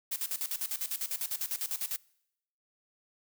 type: noise with tremolo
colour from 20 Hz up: blue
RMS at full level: -33 dBFS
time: 0.11-1.97 s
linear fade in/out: 10 ms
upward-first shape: square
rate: 10 Hz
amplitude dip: 80%
effects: noise-tail reverb RT60 0.8 s tail -25 dB re dry